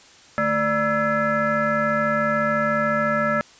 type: tone with frequency modulation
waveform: sine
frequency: 957 Hz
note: A#5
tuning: 45 cents sharp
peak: -18 dBFS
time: 0.38-3.41 s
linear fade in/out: 0 ms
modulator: 368 Hz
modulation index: 2.2
effects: white hiss -49 dBFS RMS until 3.59 s + resampled to 16000 Hz